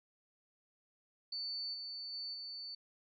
sine tone with level steps, 4500 Hz, C#8, 25 cents sharp, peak -38 / -42 / -40 / -43 dBFS, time 1.32-2.75 s, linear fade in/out 5 ms, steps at 1.73 / 2.12 / 2.33 s, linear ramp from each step 20 ms, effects none

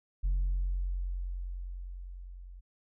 sine tone with level ramp, 44.96 Hz, F#1, 49 cents flat, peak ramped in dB -23 to -45 dBFS, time 0.23-2.61 s, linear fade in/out 20 ms, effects tanh soft clip ceiling -24 dBFS

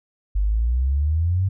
sine exponential sweep, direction up, 48 to 98 Hz, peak -17 dBFS, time 0.35-1.49 s, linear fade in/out 10 ms, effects none

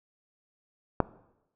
click, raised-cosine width 1 ms, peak -7 dBFS, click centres 1.003 s, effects noise-tail reverb RT60 0.9 s tail -19 dB re dry

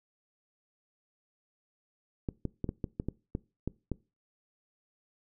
clicks, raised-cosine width 3 ms, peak -19 dBFS, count 10, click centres 2.288 / 2.453 / 2.643 / 2.691 / 2.842 / 2.999 / 3.086 / 3.351 / 3.676 / 3.917 s, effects noise-tail reverb RT60 0.3 s tail -22 dB re dry

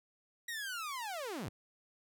sawtooth linear sweep, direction down, 1923 to 73.42 Hz, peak -35 dBFS, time 0.48-1.49 s, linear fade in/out 5 ms, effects none

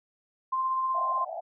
sine tone with tremolo, 1046.5 Hz, C6, in tune, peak -24 dBFS, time 0.52-1.25 s, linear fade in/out 10 ms, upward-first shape sine, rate 16 Hz, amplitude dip 25%
pink band-pass noise, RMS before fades -37 dBFS, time 0.94-1.41 s, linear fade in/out 10 ms, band 630 to 790 Hz, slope 96 dB/octave
effects none

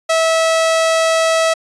sawtooth tone, 650 Hz, E5, 24 cents flat, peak -8 dBFS, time 0.09-1.54 s, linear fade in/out 10 ms, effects resampled to 22050 Hz

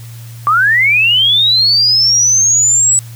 sine linear sweep, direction up, 1139 to 7902 Hz, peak -7 dBFS, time 0.47-2.99 s, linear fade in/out 0 ms, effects added 116 Hz sine -28 dBFS peak until 3.15 s + white hiss -40 dBFS RMS until 3.15 s

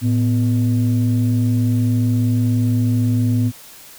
sine tone pair together, 111.51 / 249.4 Hz, A2 / B3, +24 / +17 cents, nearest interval octave + major second, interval 1393 cents, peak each -14 / -17 dBFS, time 0.01-3.52 s, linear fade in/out 50 ms, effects tanh soft clip ceiling -9 dBFS + white hiss -41 dBFS RMS until 3.98 s

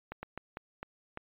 slowing click train, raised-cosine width 0.5 ms, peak -24 dBFS, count 6, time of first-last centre 0.12-1.174 s, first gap 110 ms, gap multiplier 1.33, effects resampled to 8000 Hz

